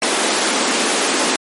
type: high-pass noise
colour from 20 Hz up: pink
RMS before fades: -17 dBFS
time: 0.02-1.36 s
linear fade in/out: 2 ms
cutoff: 220 Hz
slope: 48 dB/octave
effects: MP3 48 kbps